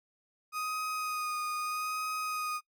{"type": "tone with vibrato", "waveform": "35% pulse", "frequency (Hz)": 1244.5, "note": "D#6", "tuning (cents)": 0, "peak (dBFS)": -31, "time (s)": [0.52, 2.61], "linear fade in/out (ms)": 50, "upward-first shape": "sine", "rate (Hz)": 0.79, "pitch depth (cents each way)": 18, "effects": ["noise-tail reverb RT60 0.1 s tail -21 dB re dry"]}